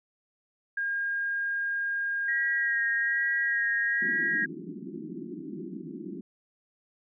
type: tone with pitch glide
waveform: sine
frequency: 1618 to 1632.1 Hz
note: G#6 to G#6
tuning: -46 to -31 cents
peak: -27 dBFS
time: 0.77-4.46 s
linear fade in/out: 5 ms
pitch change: +15 cents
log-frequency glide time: 3.33-3.63 s
type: tone with vibrato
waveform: sine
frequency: 1896 Hz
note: A#6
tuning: 29 cents sharp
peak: -27 dBFS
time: 2.28-4.45 s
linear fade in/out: 5 ms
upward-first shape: sine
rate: 1.2 Hz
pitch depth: 24 cents each way
type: band-pass noise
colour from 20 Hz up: white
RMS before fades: -39 dBFS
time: 4.02-6.21 s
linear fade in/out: 2 ms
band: 160 to 370 Hz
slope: 96 dB/octave
effects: none